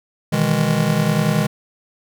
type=chord; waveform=square; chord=E major seventh; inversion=second; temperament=just; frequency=123.61 / 154.51 / 164.81 / 206 Hz; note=B2 / D#3 / E3 / G#3; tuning=+2 / -12 / 0 / -14 cents; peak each=-25 / -20 / -23 / -21 dBFS; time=0.32-1.47 s; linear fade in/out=10 ms; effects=none